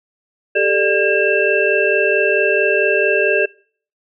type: tone cluster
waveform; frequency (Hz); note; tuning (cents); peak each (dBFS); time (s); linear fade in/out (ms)
sine; 395.4 / 439.9 / 596 / 1617 / 2671; G4 / A4 / D5 / G#6 / E7; +15 / 0 / +25 / -47 / +22; -19; 0.55-3.46; 10
effects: noise-tail reverb RT60 0.5 s tail -25 dB re dry